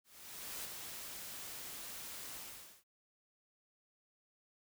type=noise with ADSR envelope; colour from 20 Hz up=white; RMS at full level=-43 dBFS; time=0.04-2.84 s; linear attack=610 ms; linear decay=4 ms; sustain=-4 dB; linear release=470 ms; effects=none